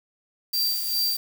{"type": "tone with tremolo", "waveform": "square", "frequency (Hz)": 4693, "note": "D8", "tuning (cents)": -2, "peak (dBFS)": -22, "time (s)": [0.53, 1.17], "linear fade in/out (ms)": 10, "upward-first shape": "sine", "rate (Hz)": 2.5, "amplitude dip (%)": 70}
{"type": "noise", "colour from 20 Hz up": "violet", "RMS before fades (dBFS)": -30, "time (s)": [0.53, 1.17], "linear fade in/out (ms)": 5}
{"effects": []}